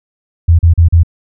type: tone bursts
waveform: sine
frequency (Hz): 83.8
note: E2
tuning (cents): +29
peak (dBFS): -3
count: 4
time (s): 0.48-1.034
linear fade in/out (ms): 10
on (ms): 110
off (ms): 38
effects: none